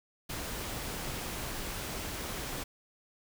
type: noise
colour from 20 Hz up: pink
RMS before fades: -38 dBFS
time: 0.29-2.64 s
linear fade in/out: 10 ms
effects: none